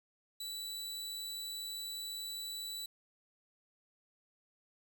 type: tone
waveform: sawtooth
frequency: 3951 Hz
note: B7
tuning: in tune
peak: -37 dBFS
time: 0.4-2.86 s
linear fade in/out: 5 ms
effects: 11-bit